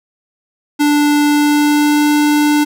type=tone with pitch glide; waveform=square; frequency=293.7 to 296.3 Hz; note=D4 to D4; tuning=0 to +15 cents; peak=-10 dBFS; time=0.79-2.65 s; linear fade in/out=20 ms; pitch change=+15 cents; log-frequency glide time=1.24-2.09 s; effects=none